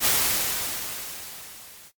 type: noise with level ramp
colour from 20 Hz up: white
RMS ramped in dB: -19 to -48 dBFS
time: 0-1.92 s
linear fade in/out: 50 ms
effects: noise-tail reverb RT60 0.1 s tail -18 dB re dry + MP3 96 kbps